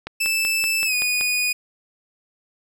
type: click train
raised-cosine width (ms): 0.3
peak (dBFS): -14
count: 7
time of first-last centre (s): 0.07-1.211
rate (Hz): 5.26
type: tone with pitch glide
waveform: sawtooth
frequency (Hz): 2637 to 2475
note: E7 to D#7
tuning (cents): 0 to -10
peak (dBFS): -16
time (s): 0.2-1.53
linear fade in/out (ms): 10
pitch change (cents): -110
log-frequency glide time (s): 0.85-0.94
effects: none